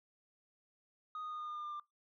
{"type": "tone with pitch steps", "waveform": "sine", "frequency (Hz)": [1244.5, 1236.6, 1228.8, 1221, 1213.3, 1205.6, 1197.9, 1190.4], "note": ["D#6", "D#6", "D#6", "D#6", "D#6", "D6", "D6", "D6"], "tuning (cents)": [0, -11, -22, -33, -44, 45, 34, 23], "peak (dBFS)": -38, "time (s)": [1.15, 1.798], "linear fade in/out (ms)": 2, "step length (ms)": 81, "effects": ["noise-tail reverb RT60 0.2 s tail -26 dB re dry", "tanh soft clip ceiling -39 dBFS"]}